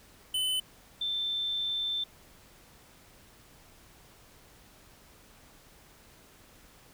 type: tone pair in turn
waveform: square / sine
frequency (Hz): 3025 / 3551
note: F#7 / A7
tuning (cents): +38 / +15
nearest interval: minor third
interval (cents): 277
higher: second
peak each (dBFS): -28 / -29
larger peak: first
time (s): 0.34-0.6 / 1.01-2.04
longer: second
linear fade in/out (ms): 5
effects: pink hiss -57 dBFS RMS until 6.93 s